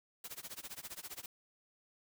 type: noise with tremolo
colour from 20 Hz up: white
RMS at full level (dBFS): -44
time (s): 0.24-1.26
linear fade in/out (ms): 2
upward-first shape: sine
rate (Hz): 15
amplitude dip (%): 95
effects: none